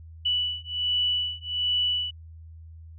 sine beating tone pair, 2960 / 2961.3 Hz, F#7 / F#7, 0 / +1 cents, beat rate 1.3 Hz, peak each -27 dBFS, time 0.25-2.11 s, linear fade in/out 10 ms, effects added 81 Hz sine -42 dBFS peak until 2.98 s

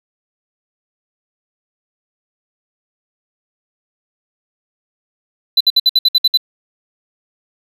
triangle tone bursts, 4005 Hz, B7, 23 cents sharp, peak -6 dBFS, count 9, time 5.57-6.374 s, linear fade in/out 5 ms, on 36 ms, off 60 ms, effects none

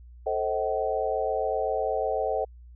sine chord, A diminished seventh, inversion none, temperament just, 440 / 528 / 633.6 / 760.3 Hz, A4 / C5 / Eb5 / Gb5, 0 / +16 / +31 / +47 cents, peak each -30 dBFS, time 0.26-2.45 s, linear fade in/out 10 ms, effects added 60 Hz sine -45 dBFS peak until 2.75 s

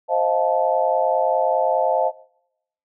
sine chord, F dominant seventh, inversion second, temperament just, 523.8 / 628.6 / 698.5 / 873.1 Hz, C5 / Eb5 / F5 / A5, +2 / +18 / 0 / -14 cents, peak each -22 dBFS, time 0.08-2.12 s, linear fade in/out 50 ms, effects noise-tail reverb RT60 0.8 s tail -22 dB re dry

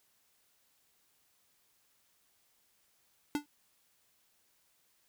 square tone with exponential decay, 293.2 Hz, D4, 3 cents flat, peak -27 dBFS, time 3.35-3.46 s, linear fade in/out 1 ms, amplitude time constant 22 ms, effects white hiss -72 dBFS RMS until 5.08 s

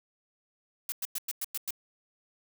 blue noise bursts, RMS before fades -33 dBFS, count 7, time 0.89-1.707 s, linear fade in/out 2 ms, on 31 ms, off 100 ms, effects none

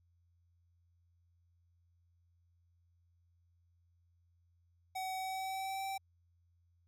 square tone with pitch glide, 754 to 775.6 Hz, F#5 to G5, +32 to -19 cents, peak -38 dBFS, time 4.95-5.98 s, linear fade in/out 10 ms, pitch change +49 cents, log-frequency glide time 5.16-5.84 s, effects added 86 Hz sine -69 dBFS peak until 6.87 s

